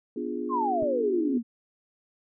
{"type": "chord", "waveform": "sine", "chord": "B diminished seventh", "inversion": "none", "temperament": "equal", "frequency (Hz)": [246.9, 293.7, 349.2, 415.3], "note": ["B3", "D4", "F4", "Ab4"], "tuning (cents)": [0, 0, 0, 0], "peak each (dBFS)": [-34, -35, -34, -35], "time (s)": [0.16, 1.38], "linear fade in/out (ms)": 5}
{"type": "exponential sweep", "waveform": "sine", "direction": "down", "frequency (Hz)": [1108, 222.9], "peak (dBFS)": -24, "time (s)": [0.49, 1.43], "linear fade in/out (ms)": 50}
{"type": "clicks", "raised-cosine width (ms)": 2, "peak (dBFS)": -25, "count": 2, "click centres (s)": [0.824, 0.832]}
{"effects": []}